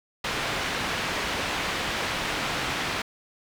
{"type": "low-pass noise", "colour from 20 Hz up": "white", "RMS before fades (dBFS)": -29, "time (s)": [0.24, 3.02], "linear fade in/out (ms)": 5, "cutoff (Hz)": 2800, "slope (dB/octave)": 12, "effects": []}